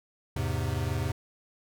square chord, E augmented, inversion none, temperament equal, 82.41 / 103.83 / 130.81 Hz, E2 / G#2 / B#2, 0 / 0 / 0 cents, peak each -33 dBFS, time 0.36-1.12 s, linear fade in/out 5 ms, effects none

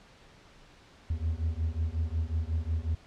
triangle beating tone pair, 77.78 / 83.28 Hz, D#2 / E2, 0 / +18 cents, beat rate 5.5 Hz, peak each -29 dBFS, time 1.1-2.95 s, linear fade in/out 5 ms, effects pink hiss -56 dBFS RMS until 3.06 s + low-pass 5000 Hz 12 dB/octave

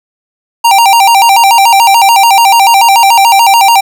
square tone with vibrato, 855 Hz, A5, 50 cents flat, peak -3 dBFS, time 0.64-3.81 s, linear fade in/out 10 ms, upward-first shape square, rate 6.9 Hz, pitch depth 150 cents each way, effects none

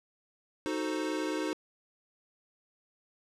square chord, D# diminished seventh, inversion none, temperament equal, 311.1 / 370 / 440 / 523.3 Hz, D#4 / F#4 / A4 / C5, 0 / 0 / 0 / 0 cents, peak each -34 / -38 / -40 / -40 dBFS, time 0.66-1.53 s, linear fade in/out 0 ms, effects low-pass 8000 Hz 12 dB/octave

